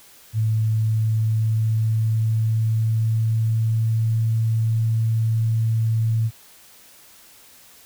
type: tone with pitch glide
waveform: sine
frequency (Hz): 110 to 112.31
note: A2 to A2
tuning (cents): 0 to +36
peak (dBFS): -17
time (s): 0.33-6.31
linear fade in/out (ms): 50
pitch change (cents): +36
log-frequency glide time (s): 0.8-4.11
effects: white hiss -49 dBFS RMS until 7.85 s